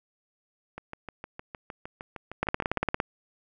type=two click trains; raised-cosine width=0.5 ms; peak=-10 / -23 dBFS; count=11 / 14; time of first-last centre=2.43-3.001 / 0.78-2.777 s; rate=17.5 / 6.51 Hz; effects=none